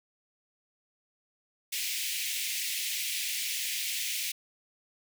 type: high-pass noise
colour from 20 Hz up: pink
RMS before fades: -33 dBFS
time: 1.72-4.32 s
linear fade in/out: 10 ms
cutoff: 2100 Hz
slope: 48 dB/octave
effects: none